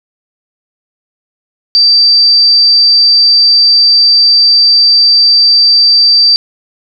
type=tone; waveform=sine; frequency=4664 Hz; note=D8; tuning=13 cents flat; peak=-3 dBFS; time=1.75-6.36 s; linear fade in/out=0 ms; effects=none